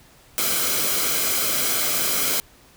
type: noise with comb filter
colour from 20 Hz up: white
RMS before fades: -22 dBFS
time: 0.38-2.4 s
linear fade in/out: 0 ms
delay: 1.1 ms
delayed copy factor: -0.55
effects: pink hiss -52 dBFS RMS until 2.76 s